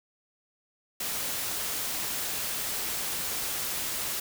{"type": "noise", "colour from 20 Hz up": "white", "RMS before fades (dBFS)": -32, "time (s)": [1, 4.2], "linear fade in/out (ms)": 5, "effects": []}